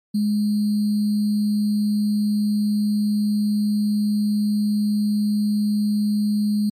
sine tone with sample-and-hold, 208.8 Hz, G#3, 10 cents sharp, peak -17 dBFS, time 0.14-6.7 s, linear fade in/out 10 ms, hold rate 4410 Hz, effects MP3 64 kbps

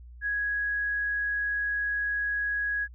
sine tone, 1663 Hz, G#6, 2 cents sharp, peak -26 dBFS, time 0.21-2.88 s, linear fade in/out 50 ms, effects added 60 Hz sine -44 dBFS peak until 2.94 s

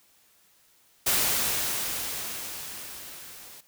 white noise with level ramp, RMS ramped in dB -23 to -47 dBFS, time 1.06-3.61 s, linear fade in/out 10 ms, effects white hiss -62 dBFS RMS until 3.67 s

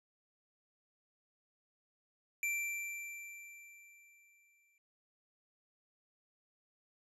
square tone with exponential decay, 2349 Hz, D7, in tune, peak -33 dBFS, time 2.43-4.78 s, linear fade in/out 1 ms, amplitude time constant 510 ms, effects resampled to 32000 Hz

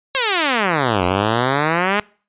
5% pulse exponential two-way sweep, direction down then up, 554.4 to 87.31 to 212.2 Hz, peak -4 dBFS, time 0.15-2 s, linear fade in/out 0 ms, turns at 1.04 s, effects noise-tail reverb RT60 0.4 s tail -24 dB re dry + resampled to 8000 Hz

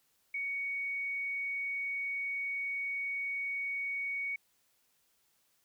sine tone, 2235 Hz, C#7, 14 cents sharp, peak -33 dBFS, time 0.34-4.36 s, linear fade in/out 5 ms, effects white hiss -73 dBFS RMS until 5.64 s

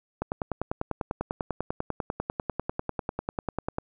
click train, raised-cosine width 1 ms, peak -14 dBFS, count 37, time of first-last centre 0.22-3.784 s, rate 10.1 Hz, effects none

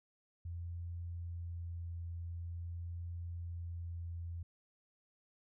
sine tone with vibrato, 85.5 Hz, F2, 36 cents flat, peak -40 dBFS, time 0.45-4.43 s, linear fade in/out 5 ms, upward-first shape triangle, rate 0.47 Hz, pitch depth 11 cents each way, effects none

